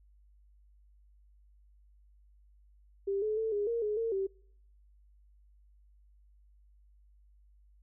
sine tone with pitch steps, 395.3 / 429.3 / 443.8 / 410.5 / 465.8 / 420.7 / 455.8 / 387.5 Hz, G4 / A4 / A4 / G#4 / A#4 / G#4 / A#4 / G4, +15 / -43 / +15 / -20 / -1 / +22 / -39 / -20 cents, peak -29 dBFS, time 3.07-4.27 s, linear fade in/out 10 ms, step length 150 ms, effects noise-tail reverb RT60 0.7 s tail -26 dB re dry + added 50 Hz sine -59 dBFS peak until 7.82 s

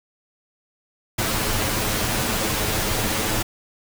pink noise with comb filter, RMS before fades -23 dBFS, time 1.18-3.43 s, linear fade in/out 10 ms, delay 9.3 ms, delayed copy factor +0.6, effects none

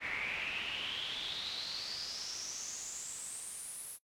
brown noise with band-pass filter sweep, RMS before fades -41 dBFS, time 0-3.99 s, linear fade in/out 50 ms, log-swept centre 2100 to 11000 Hz, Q 7.5, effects noise-tail reverb RT60 0.1 s tail -21 dB re dry

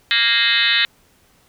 sine tone with frequency modulation, 2794 Hz, F7, in tune, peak -13 dBFS, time 0.11-0.85 s, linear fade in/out 0 ms, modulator 233 Hz, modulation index 5.3, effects pink hiss -56 dBFS RMS until 1.48 s

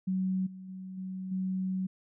sine tone with level steps, 187.5 Hz, F#3, 23 cents sharp, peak -27 / -42 / -39 / -35 / -29 dBFS, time 0.07-1.87 s, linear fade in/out 10 ms, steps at 0.46 / 0.68 / 0.97 / 1.31 s, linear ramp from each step 10 ms, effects none

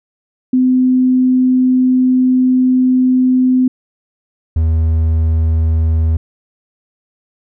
sine / triangle tone pair in turn, 255.2 / 80.38 Hz, C4 / E2, -43 / -43 cents, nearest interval octave + minor sixth, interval 2000 cents, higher first, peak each -8 dBFS, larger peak neither, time 0.53-3.68 / 4.56-6.17 s, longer first, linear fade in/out 5 ms, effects none

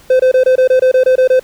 triangle tone bursts, 514 Hz, C5, 31 cents flat, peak -4 dBFS, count 11, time 0.1-1.396 s, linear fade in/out 5 ms, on 96 ms, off 24 ms, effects pink hiss -44 dBFS RMS until 1.43 s

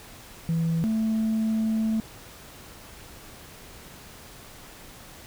sine tone pair in turn, 164.81 / 220.7 Hz, E3 / A3, 0 / +5 cents, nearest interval perfect fourth, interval 505 cents, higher second, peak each -20 dBFS, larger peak neither, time 0.49-0.84 / 0.84-2 s, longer second, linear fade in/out 0 ms, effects tanh soft clip ceiling -20 dBFS + pink hiss -46 dBFS RMS until 5.26 s

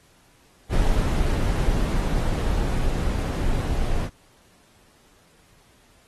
brown noise with level ramp, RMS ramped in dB -20 to -24 dBFS, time 0.69-4.1 s, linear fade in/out 50 ms, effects pink hiss -58 dBFS RMS until 6.07 s + AAC 32 kbps

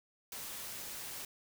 white noise, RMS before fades -44 dBFS, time 0.32-1.25 s, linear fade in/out 2 ms, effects none

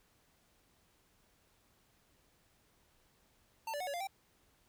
square tone with pitch steps, 899 / 582 / 733 / 565 / 697 / 778 Hz, A5 / D5 / F#5 / C#5 / F5 / G5, +37 / -16 / -16 / +33 / -4 / -13 cents, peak -38 dBFS, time 3.67-4.072 s, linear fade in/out 5 ms, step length 67 ms, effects pink hiss -71 dBFS RMS until 4.68 s

